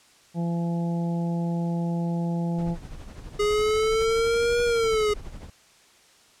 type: harmonic tone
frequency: 170 Hz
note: F3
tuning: 46 cents flat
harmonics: 1 / 2 / 3 / 4 / 5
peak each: -24 / -36 / -38 / -40 / -40 dBFS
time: 0.34-2.77 s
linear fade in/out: 50 ms
type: noise with tremolo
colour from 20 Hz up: brown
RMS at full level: -36 dBFS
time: 2.58-5.5 s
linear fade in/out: 5 ms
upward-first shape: sine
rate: 12 Hz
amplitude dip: 60%
type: linear two-way sweep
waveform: square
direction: up then down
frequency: 413.4 to 479.4 to 413.7 Hz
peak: -21 dBFS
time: 3.39-5.14 s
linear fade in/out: 10 ms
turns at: 4.63 s
effects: white hiss -56 dBFS RMS until 6.4 s + low-pass 8000 Hz 12 dB/octave